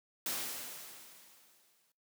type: noise with exponential decay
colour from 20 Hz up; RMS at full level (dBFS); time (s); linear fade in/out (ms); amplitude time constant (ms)
white; -35; 0.26-1.92; 2; 360
effects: noise-tail reverb RT60 0.3 s tail -22 dB re dry + high-pass 150 Hz 12 dB/octave